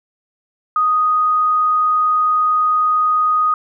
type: tone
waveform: sine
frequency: 1244.5 Hz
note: D#6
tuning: in tune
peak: -12 dBFS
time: 0.76-3.54 s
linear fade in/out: 2 ms
effects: none